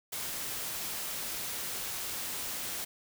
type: noise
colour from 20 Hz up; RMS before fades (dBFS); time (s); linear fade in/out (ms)
white; -37; 0.12-2.85; 10
effects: none